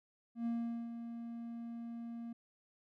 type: tone with ADSR envelope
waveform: triangle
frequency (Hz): 233.1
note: A#3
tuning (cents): 0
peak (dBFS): -31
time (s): 0.35-2.33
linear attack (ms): 110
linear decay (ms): 430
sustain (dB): -9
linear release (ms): 6
effects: none